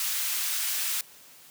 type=high-pass noise; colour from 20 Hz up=white; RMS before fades=-29 dBFS; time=0-1.01 s; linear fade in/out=2 ms; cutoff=1500 Hz; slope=12 dB/octave; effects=white hiss -52 dBFS RMS until 1.5 s + high-pass 100 Hz 12 dB/octave